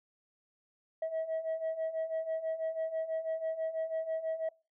sine beating tone pair, 640 / 646.1 Hz, D#5 / E5, +49 / -35 cents, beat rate 6.1 Hz, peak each -36 / -32 dBFS, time 1.02-4.49 s, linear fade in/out 5 ms, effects noise-tail reverb RT60 0.3 s tail -24 dB re dry + tanh soft clip ceiling -29 dBFS

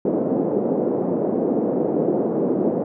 white band-pass noise, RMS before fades -21 dBFS, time 0.05-2.84 s, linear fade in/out 5 ms, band 190 to 500 Hz, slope 24 dB/octave, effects none

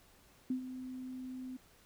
sine tone with ADSR envelope, 256.4 Hz, C4, 35 cents flat, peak -30 dBFS, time 0.5-1.57 s, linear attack 4 ms, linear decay 100 ms, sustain -11 dB, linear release 8 ms, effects pink hiss -64 dBFS RMS until 1.85 s

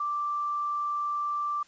sine tone, 1174.7 Hz, D6, in tune, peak -27 dBFS, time 0-1.63 s, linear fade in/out 5 ms, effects white hiss -59 dBFS RMS until 1.67 s + resampled to 16000 Hz

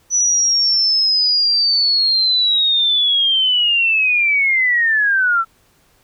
sine linear sweep, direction down, 5960 to 1318.5 Hz, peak -12 dBFS, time 0.1-5.45 s, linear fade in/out 50 ms, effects pink hiss -56 dBFS RMS until 6.03 s

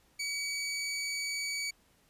20% pulse tone, 2271 Hz, C#7, 41 cents sharp, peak -28 dBFS, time 0.19-1.71 s, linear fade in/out 10 ms, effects pink hiss -67 dBFS RMS until 2.09 s + resampled to 32000 Hz

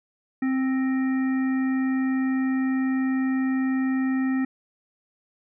harmonic tone with a mistuned harmonic, 262.8 Hz, C4, 8 cents sharp, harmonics 1 / 3 / 5 / 7 / 9, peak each -21 / -40 / -41 / -36 / -46 dBFS, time 0.42-4.45 s, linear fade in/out 5 ms, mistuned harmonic 7, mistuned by +20 cents, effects none

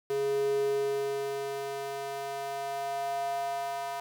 square tone with high-pass filter sweep, 138.59 Hz, C#3, in tune, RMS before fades -32 dBFS, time 0.1-4 s, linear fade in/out 0 ms, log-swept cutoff 380 to 790 Hz, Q 5.8, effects none

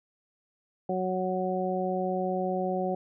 harmonic tone, 185 Hz, F#3, in tune, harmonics 1 / 2 / 3 / 4, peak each -32 / -32 / -32 / -32 dBFS, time 0.89-2.95 s, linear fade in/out 5 ms, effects none

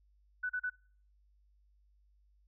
sine tone bursts, 1492 Hz, F#6, 14 cents sharp, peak -32 dBFS, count 3, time 0.43-0.7 s, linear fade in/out 10 ms, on 66 ms, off 36 ms, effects noise-tail reverb RT60 0.5 s tail -25 dB re dry + added 50 Hz sine -65 dBFS peak until 2.47 s

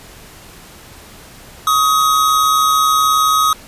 square tone pair together, 1122 / 1260.7 Hz, C#6 / D#6, +21 / +22 cents, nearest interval major second, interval 201 cents, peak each -20 / -12 dBFS, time 1.67-3.53 s, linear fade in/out 2 ms, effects pink hiss -39 dBFS RMS until 3.67 s + resampled to 32000 Hz

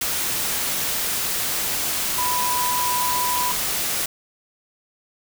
sine tone in noise, 987.8 Hz, B5, in tune, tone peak -22 dBFS, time 2.18-3.52 s, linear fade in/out 5 ms, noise white, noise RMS -24 dBFS, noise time 0.01-4.06 s, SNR -1 dB, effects none

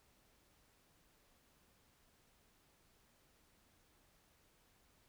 silence, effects pink hiss -72 dBFS RMS until 5.08 s

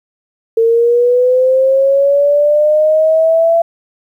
sine linear sweep, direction up, 451 to 674 Hz, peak -7 dBFS, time 0.57-3.62 s, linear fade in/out 5 ms, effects 8-bit

